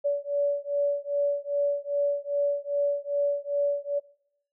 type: beating tone pair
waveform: sine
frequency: 571 / 573.5 Hz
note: D5 / D5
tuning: -49 / -41 cents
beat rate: 2.5 Hz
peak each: -27 dBFS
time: 0.04-4 s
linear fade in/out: 20 ms
effects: noise-tail reverb RT60 0.7 s tail -21 dB re dry